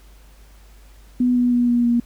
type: tone with pitch steps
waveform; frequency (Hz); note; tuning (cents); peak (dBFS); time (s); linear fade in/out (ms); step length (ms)
sine; 247.6 / 245 / 242.5 / 240 / 237.5; B3 / B3 / B3 / B3 / A#3; +5 / -14 / -31 / -49 / +33; -14; 1.2-2; 5; 160
effects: added 50 Hz sine -44 dBFS peak until 2.05 s + pink hiss -54 dBFS RMS until 2.05 s